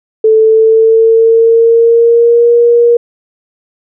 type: tone with pitch glide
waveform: sine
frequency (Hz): 439.1 to 473.3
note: A4 to A#4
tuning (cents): -4 to +26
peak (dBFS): -3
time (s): 0.24-2.97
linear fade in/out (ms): 5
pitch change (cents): +130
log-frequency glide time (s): 0.35-2.51
effects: none